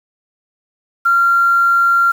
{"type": "tone with quantisation", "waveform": "sine", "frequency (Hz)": 1380, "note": "F6", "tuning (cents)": -21, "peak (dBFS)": -9, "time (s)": [1.05, 2.12], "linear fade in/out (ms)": 10, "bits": 6, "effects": []}